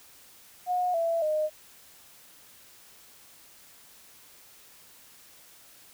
sine tone with pitch steps, 723 / 666.8 / 615 Hz, F#5 / E5 / D#5, -40 / +20 / -20 cents, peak -24 dBFS, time 0.66-1.5 s, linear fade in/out 50 ms, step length 280 ms, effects white hiss -54 dBFS RMS until 5.93 s

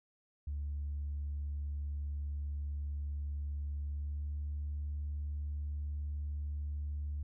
sine tone with pitch glide, 72.4 to 73.41 Hz, D2 to D2, -24 to 0 cents, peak -34 dBFS, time 0.47-7.23 s, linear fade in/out 5 ms, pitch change +24 cents, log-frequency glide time 3.88-4.26 s, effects tanh soft clip ceiling -32 dBFS

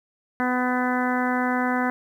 harmonic tone, 250.5 Hz, B3, 25 cents sharp, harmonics 1 / 2 / 3 / 4 / 5 / 6 / 7 / 8, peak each -24 / -31 / -28 / -30 / -33 / -30 / -32 / -35 dBFS, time 0.4-1.9 s, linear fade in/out 0 ms, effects 9-bit

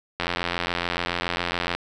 click train, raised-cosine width 0.3 ms, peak -8 dBFS, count 136, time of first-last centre 0.2-1.75 s, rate 87.1 Hz, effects none

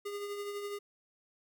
square tone with tremolo, 407.5 Hz, G#4, 33 cents flat, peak -36 dBFS, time 0.05-0.79 s, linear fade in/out 10 ms, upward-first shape triangle, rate 12 Hz, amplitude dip 45%, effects none

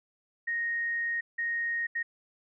sine tone bursts at uneven times, 1864.7 Hz, A#6, in tune, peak -28 dBFS, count 3, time 0.47-1.21 / 1.38-1.87 / 1.95-2.03 s, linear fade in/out 10 ms, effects none

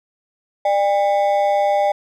triangle ring-modulated tone, 701 Hz, F5, 6 cents sharp, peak -9 dBFS, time 0.65-1.92 s, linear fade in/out 5 ms, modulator 104 Hz, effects none

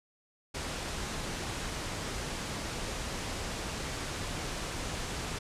pink low-pass noise, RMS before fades -37 dBFS, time 0.54-5.39 s, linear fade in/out 10 ms, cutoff 9000 Hz, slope 24 dB/octave, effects resampled to 32000 Hz

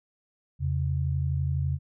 sine tone pair together, 84.09 / 136.1 Hz, E2 / C#3, +35 / -31 cents, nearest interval minor sixth, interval 834 cents, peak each -27 dBFS, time 0.59-1.79 s, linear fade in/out 50 ms, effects none

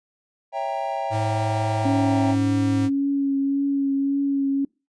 triangle chord, C# diminished seventh, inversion none, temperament equal with one note detuned, 554.4 / 659.3 / 789 / 932.3 Hz, C#5 / E5 / G5 / Bb5, 0 / 0 / +11 / 0 cents, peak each -30 / -27 / -25 / -30 dBFS, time 0.52-2.36 s, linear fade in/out 50 ms
square tone with pitch glide, 106.8 to 105.88 Hz, G#2 to G#2, +49 to +34 cents, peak -24 dBFS, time 1.1-2.9 s, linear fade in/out 50 ms, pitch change -15 cents, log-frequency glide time 1.85-2.3 s
sine tone with vibrato, 277.2 Hz, C#4, in tune, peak -19 dBFS, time 1.85-4.65 s, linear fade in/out 5 ms, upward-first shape triangle, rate 1.8 Hz, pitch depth 20 cents each way
effects noise-tail reverb RT60 0.3 s tail -26 dB re dry + resampled to 22050 Hz

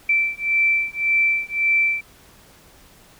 sine beating tone pair, 2334 / 2335.8 Hz, D7 / D7, -11 / -10 cents, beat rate 1.8 Hz, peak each -20 dBFS, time 0.09-2.01 s, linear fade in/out 5 ms, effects pink hiss -50 dBFS RMS until 3.19 s

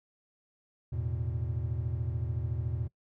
triangle chord, E suspended fourth, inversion none, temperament just, 82.41 / 109.88 / 123.61 Hz, E2 / A2 / B2, 0 / -2 / +2 cents, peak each -33 dBFS, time 0.92-2.88 s, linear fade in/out 10 ms, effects noise-tail reverb RT60 0.1 s tail -22 dB re dry

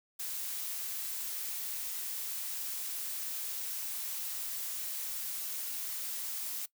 blue noise, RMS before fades -38 dBFS, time 0.19-6.66 s, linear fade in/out 10 ms, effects noise-tail reverb RT60 0.1 s tail -20 dB re dry

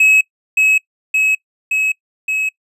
triangle tone with echo, 2567 Hz, E7, 47 cents flat, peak -6 dBFS, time 0-0.21 s, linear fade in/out 5 ms, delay 570 ms, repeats 4, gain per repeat -2 dB, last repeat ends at 2.49 s, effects noise-tail reverb RT60 0.1 s tail -25 dB re dry + resampled to 32000 Hz

